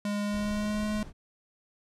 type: tone with pitch glide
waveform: square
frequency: 205.6 to 211.9 Hz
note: G#3 to G#3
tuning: -17 to +35 cents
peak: -29 dBFS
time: 0.05-1.03 s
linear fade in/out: 2 ms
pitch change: +52 cents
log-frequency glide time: 0.24-0.87 s
type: noise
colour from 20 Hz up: brown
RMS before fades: -41 dBFS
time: 0.3-1.13 s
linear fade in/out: 50 ms
effects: low-pass 10000 Hz 12 dB/octave